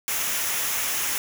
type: noise with comb filter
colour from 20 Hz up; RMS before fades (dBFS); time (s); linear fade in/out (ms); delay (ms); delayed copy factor
white; -26; 0.08-1.18; 0; 0.23; -0.5
effects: none

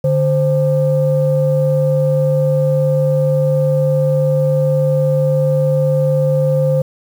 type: tone pair together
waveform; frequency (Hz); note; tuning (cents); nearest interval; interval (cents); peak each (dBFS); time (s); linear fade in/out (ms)
sine; 146.83 / 523.2; D3 / C5; 0 / 0; octave + minor seventh; 2200; -13; 0.04-6.82; 5
effects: tanh soft clip ceiling -5 dBFS + 7-bit

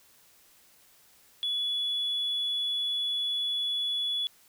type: tone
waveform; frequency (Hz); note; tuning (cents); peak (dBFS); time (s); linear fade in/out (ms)
sine; 3410; G#7; +45; -26; 1.43-4.27; 0
effects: tanh soft clip ceiling -23 dBFS + white hiss -60 dBFS RMS until 4.48 s

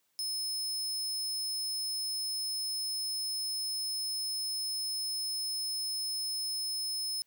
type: tone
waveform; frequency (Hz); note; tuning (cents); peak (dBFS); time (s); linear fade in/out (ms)
sawtooth; 5200; E8; -24; -30; 0.19-7.22; 0
effects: white hiss -75 dBFS RMS until 7.26 s + high-pass 100 Hz 12 dB/octave

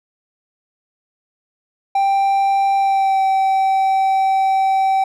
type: tone with pitch glide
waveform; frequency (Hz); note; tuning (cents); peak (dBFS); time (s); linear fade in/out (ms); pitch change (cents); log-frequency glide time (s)
triangle; 786 to 771.2; G5 to G5; +4 to -28; -11; 1.95-5.04; 5; -32; 2.77-3.22
effects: none

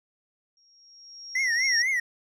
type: tone with exponential growth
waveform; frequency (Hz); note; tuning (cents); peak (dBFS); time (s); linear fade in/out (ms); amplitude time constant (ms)
sine; 5588; F8; 0; -21; 0.57-1.82; 1; 270
type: tone with vibrato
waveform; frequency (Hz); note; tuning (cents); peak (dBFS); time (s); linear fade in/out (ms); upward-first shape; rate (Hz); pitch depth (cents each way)
triangle; 1975.5; B6; 0; -21; 1.35-2; 5; triangle; 4.1; 180
effects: none

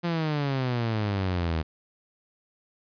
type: exponential sweep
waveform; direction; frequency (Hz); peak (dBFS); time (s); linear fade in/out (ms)
sawtooth; down; 174.9 to 77.78; -21; 0.03-1.63; 20
effects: resampled to 11025 Hz

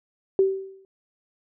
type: tone with exponential decay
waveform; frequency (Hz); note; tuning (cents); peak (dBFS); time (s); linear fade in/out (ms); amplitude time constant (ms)
sine; 385.5; G4; -29; -13; 0.39-0.85; 1; 100
effects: none

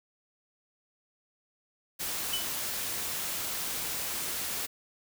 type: noise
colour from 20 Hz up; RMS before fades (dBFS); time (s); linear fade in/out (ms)
white; -34; 1.99-4.67; 20
type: tone with exponential decay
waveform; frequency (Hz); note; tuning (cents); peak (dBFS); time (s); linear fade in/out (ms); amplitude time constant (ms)
square; 2993; F#7; +19; -27; 2.33-2.54; 5; 45
effects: none

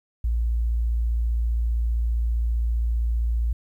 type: tone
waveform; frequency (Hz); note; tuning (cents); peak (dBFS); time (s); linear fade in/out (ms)
sine; 57.6; A#1; -20; -20; 0.24-3.53; 5
effects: 10-bit

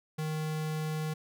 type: tone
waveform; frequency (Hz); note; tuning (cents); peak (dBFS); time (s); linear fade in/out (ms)
square; 155.56; D#3; 0; -32; 0.18-1.14; 10
effects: none

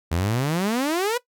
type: exponential sweep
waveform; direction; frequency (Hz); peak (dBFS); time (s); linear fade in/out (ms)
sawtooth; up; 78.2 to 503; -17; 0.11-1.18; 10
effects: noise-tail reverb RT60 0.1 s tail -18 dB re dry

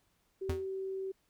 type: tone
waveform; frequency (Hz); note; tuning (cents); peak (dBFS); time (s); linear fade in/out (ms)
sine; 383.4; G4; -38; -35; 0.41-1.12; 10
type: tone with exponential decay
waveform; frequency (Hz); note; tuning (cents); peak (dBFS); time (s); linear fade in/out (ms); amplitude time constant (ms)
square; 84.8; E2; +50; -29; 0.49-0.67; 5; 37
effects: pink hiss -74 dBFS RMS until 1.29 s

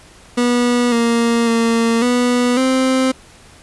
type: tone with pitch steps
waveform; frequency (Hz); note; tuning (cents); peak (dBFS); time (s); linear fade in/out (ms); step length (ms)
30% pulse; 243 / 233.3 / 229.9 / 245.4 / 260.8; B3 / A#3 / A#3 / B3 / C4; -28 / +2 / -24 / -11 / -5; -10; 0.37-3.12; 10; 550
effects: pink hiss -44 dBFS RMS until 3.62 s + resampled to 24000 Hz

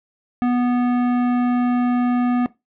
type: tone with hard clipping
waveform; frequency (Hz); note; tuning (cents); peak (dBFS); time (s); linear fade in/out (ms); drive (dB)
sine; 245.5; B3; -10; -18; 0.42-2.46; 0; 17
effects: noise-tail reverb RT60 0.2 s tail -18 dB re dry + low-pass 2000 Hz 12 dB/octave

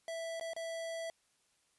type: tone with dropouts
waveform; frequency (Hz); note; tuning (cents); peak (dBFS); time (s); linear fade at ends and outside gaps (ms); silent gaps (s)
square; 659.3; E5; 0; -39; 0.08-1.1; 1; 0.398-0.41 / 0.534-0.564
effects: white hiss -74 dBFS RMS until 1.78 s + resampled to 24000 Hz

